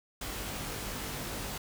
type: noise with comb filter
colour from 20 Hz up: pink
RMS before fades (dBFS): -38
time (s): 0.21-1.58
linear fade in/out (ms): 5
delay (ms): 20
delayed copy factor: +0.7
effects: none